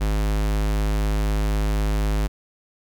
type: tone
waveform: square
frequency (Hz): 52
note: G#1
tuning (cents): +3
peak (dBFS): -20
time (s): 0-2.28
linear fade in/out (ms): 20
effects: none